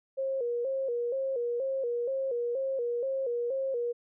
sine tone with vibrato, 506 Hz, B4, 42 cents sharp, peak -28 dBFS, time 0.17-3.93 s, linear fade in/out 20 ms, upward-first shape square, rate 2.1 Hz, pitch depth 100 cents each way, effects none

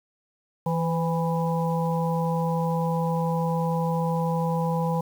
harmonic tone with a mistuned harmonic, 164.81 Hz, E3, in tune, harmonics 1 / 3 / 5 / 6, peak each -24 / -29 / -31 / -32 dBFS, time 0.66-5.01 s, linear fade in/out 5 ms, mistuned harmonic 3, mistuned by +31 cents, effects 8-bit

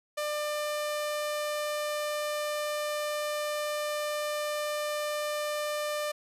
sawtooth tone, 597 Hz, D5, 28 cents sharp, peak -26 dBFS, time 0.17-6.12 s, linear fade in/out 10 ms, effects resampled to 32000 Hz

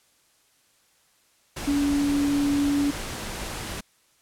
sine tone in noise, 285.3 Hz, C#4, 50 cents sharp, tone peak -20 dBFS, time 1.67-2.91 s, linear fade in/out 10 ms, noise pink, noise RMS -33 dBFS, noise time 1.56-3.81 s, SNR +10 dB, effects white hiss -63 dBFS RMS until 4.21 s + low-pass 11000 Hz 12 dB/octave

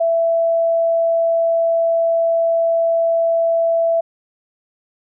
sine tone, 665 Hz, E5, 15 cents sharp, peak -13 dBFS, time 0-4.01 s, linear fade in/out 10 ms, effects none

